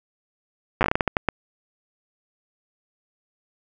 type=slowing click train; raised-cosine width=0.5 ms; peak=-4 dBFS; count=12; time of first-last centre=0.81-1.287 s; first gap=8 ms; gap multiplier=1.31; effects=none